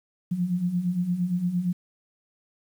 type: beating tone pair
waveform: sine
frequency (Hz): 171.5 / 180.2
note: F3 / F#3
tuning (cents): -31 / -45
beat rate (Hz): 8.7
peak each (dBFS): -30 / -24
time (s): 0.31-1.73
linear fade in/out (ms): 10
effects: 9-bit